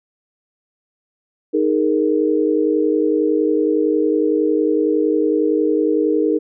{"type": "chord", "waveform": "sine", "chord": "D# suspended fourth", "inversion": "none", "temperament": "equal", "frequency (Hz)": [311.1, 415.3, 466.2], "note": ["D#4", "G#4", "A#4"], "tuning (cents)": [0, 0, 0], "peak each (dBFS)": [-17, -19, -19], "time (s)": [1.53, 6.39], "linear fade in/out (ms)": 20, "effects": []}